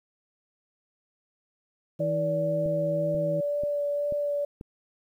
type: harmonic tone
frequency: 160.5 Hz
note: E3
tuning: 46 cents flat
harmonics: 1 / 2 / 3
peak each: -30 / -36 / -40 dBFS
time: 1.99-3.41 s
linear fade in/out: 10 ms
type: tone with vibrato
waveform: sine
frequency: 580 Hz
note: D5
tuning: 22 cents flat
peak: -25 dBFS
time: 2-4.45 s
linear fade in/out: 5 ms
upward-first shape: sine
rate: 2 Hz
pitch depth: 10 cents each way
type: click train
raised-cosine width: 3 ms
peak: -26 dBFS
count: 5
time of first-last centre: 2.66-4.611 s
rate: 2.05 Hz
effects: 10-bit